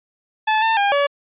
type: tone with pitch steps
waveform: sawtooth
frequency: 868 / 896 / 806 / 569 Hz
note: A5 / A5 / G5 / C#5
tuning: -24 / +31 / +48 / +45 cents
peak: -11 dBFS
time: 0.47-1.07 s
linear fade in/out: 10 ms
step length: 150 ms
effects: resampled to 8000 Hz